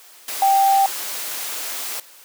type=tone in noise; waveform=sine; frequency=784 Hz; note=G5; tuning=in tune; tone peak=-12 dBFS; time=0.42-0.86 s; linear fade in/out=2 ms; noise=white; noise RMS=-28 dBFS; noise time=0.28-2 s; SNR=+13 dB; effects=white hiss -46 dBFS RMS until 2.24 s + high-pass 400 Hz 12 dB/octave